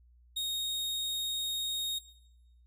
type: tone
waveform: 40% pulse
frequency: 3729 Hz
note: A#7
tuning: in tune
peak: -30 dBFS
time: 0.36-1.99 s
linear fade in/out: 10 ms
effects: noise-tail reverb RT60 1.0 s tail -18 dB re dry + added 60 Hz sine -58 dBFS peak until 2.66 s